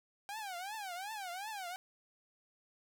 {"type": "tone with vibrato", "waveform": "sawtooth", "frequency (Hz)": 784, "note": "G5", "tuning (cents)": 0, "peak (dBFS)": -37, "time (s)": [0.29, 1.76], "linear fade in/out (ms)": 0, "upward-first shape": "triangle", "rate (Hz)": 2.7, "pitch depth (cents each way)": 240, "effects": []}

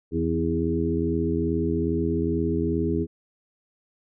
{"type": "harmonic tone with a mistuned harmonic", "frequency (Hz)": 82.41, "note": "E2", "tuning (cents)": 0, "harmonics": [1, 2, 3, 4, 5], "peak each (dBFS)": [-29, -29, -28, -27, -28], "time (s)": [0.11, 3.07], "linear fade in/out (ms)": 50, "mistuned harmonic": 3, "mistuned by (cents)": 39, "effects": []}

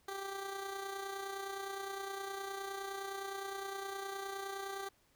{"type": "tone with amplitude modulation", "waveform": "15% pulse", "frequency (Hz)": 392, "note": "G4", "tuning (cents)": 0, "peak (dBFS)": -32, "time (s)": [0.08, 4.89], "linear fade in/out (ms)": 5, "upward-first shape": "sine", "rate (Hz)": 29.7, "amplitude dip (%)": 45, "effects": ["pink hiss -71 dBFS RMS until 5.15 s"]}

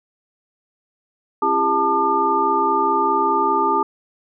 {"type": "tone cluster", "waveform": "sine", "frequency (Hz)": [269.5, 337.2, 402, 885, 1204], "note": ["C#4", "E4", "G4", "A5", "D6"], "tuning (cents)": [-49, 39, 44, 10, 43], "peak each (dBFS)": [-28, -26, -23, -19, -19], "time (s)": [1.42, 3.83], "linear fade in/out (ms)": 5, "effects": []}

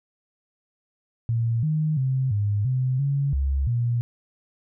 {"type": "tone with pitch steps", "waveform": "sine", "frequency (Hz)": [115.7, 154.9, 131.5, 102.8, 128.8, 140, 68.4, 119.2], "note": ["A#2", "D#3", "C3", "G#2", "C3", "C#3", "C#2", "A#2"], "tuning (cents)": [-13, -7, 9, -17, -27, 18, -23, 39], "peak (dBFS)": -20, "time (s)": [1.29, 4.01], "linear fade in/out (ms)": 0, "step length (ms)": 340, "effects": []}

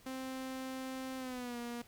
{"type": "tone with pitch glide", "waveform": "sawtooth", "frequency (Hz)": [261.6, 238.5], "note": ["C4", "A#3"], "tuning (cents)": [0, 40], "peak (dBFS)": -36, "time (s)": [0.06, 1.82], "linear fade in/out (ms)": 5, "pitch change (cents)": -160, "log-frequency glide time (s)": [1.17, 1.58], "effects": ["pink hiss -62 dBFS RMS until 1.87 s"]}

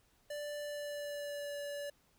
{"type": "tone with pitch glide", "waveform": "square", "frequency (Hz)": [587.3, 575.5], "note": ["D5", "D5"], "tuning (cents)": [0, -35], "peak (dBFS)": -40, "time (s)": [0.3, 1.9], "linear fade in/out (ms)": 5, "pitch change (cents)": -35, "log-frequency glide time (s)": [0.6, 1.58], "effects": ["pink hiss -71 dBFS RMS until 2.18 s"]}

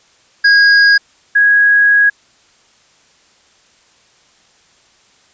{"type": "tone pair in turn", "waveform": ["square", "sine"], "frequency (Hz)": [1641, 1655.3], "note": ["G#6", "G#6"], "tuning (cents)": [-21, -6], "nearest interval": "unison", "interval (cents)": 15, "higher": "second", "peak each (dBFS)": -6, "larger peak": "neither", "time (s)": [[0.44, 0.98], [1.35, 2.1]], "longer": "second", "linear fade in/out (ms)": 10, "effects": ["white hiss -51 dBFS RMS until 5.33 s", "resampled to 16000 Hz"]}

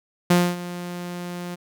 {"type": "tone with ADSR envelope", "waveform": "sawtooth", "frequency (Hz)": 176.3, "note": "F3", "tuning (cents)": 17, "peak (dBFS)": -9, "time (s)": [0.3, 1.56], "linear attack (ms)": 6, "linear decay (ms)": 250, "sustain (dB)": -17, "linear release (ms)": 21, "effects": []}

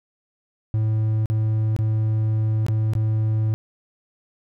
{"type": "tone with dropouts", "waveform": "triangle", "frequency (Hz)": 109.2, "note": "A2", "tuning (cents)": -13, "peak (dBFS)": -16, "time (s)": [0.74, 3.54], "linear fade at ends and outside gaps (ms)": 0, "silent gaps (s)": [[1.258, 1.3], [1.764, 1.789], [2.665, 2.684], [2.935, 2.952]], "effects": []}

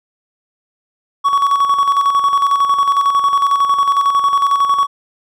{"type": "tone with tremolo", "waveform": "triangle", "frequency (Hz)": 1121, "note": "C#6", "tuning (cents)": 19, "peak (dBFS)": -7, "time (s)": [1.24, 4.87], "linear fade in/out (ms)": 20, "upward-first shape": "square", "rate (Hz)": 11, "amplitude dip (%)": 50, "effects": []}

